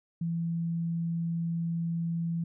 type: tone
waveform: sine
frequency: 167.5 Hz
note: E3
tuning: 28 cents sharp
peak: -28 dBFS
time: 0.21-2.44 s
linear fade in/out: 5 ms
effects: none